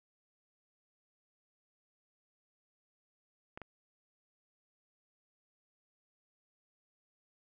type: clicks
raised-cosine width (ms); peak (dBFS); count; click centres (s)
0.5; -29 / -30; 2; 3.575 / 3.617
effects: none